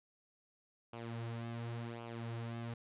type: tone with flanger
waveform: sawtooth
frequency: 116.54 Hz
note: A#2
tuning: in tune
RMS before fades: -43 dBFS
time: 0.93-2.74 s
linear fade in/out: 5 ms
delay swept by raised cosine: 0.52 to 6.52 ms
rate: 0.91 Hz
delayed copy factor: -0.65
effects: resampled to 8000 Hz